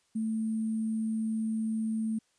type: tone with sample-and-hold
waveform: sine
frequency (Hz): 221.2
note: A3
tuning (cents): +9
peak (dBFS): -28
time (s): 0.15-2.19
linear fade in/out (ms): 10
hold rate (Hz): 8820
effects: white hiss -71 dBFS RMS until 2.38 s + resampled to 22050 Hz